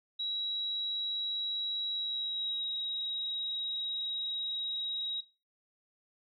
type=tone with pitch glide; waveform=sine; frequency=3875 to 3819 Hz; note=B7 to A#7; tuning=-34 to +41 cents; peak=-32 dBFS; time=0.19-5.21 s; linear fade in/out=10 ms; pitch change=-25 cents; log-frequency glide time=1.92-2.64 s; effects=noise-tail reverb RT60 0.3 s tail -20 dB re dry